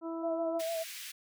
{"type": "harmonic tone", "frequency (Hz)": 329.6, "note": "E4", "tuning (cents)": 0, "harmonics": [1, 2, 3, 4], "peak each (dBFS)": [-36, -42, -46, -48], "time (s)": [0.01, 0.62], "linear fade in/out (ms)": 50}
{"type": "tone with vibrato", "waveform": "sine", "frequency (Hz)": 659.3, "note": "E5", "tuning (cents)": 0, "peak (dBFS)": -32, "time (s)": [0.22, 0.84], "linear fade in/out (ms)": 20, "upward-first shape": "sine", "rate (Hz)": 6.6, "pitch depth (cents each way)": 34}
{"type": "high-pass noise", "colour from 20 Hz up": "pink", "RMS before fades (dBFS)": -44, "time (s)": [0.59, 1.12], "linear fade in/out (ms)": 10, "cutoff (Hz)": 1900, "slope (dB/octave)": 24}
{"effects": []}